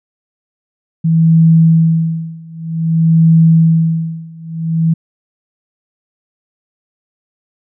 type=tone with tremolo; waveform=sine; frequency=163.1 Hz; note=E3; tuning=18 cents flat; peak=-4 dBFS; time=1.04-4.94 s; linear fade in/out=10 ms; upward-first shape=sine; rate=0.53 Hz; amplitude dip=95%; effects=none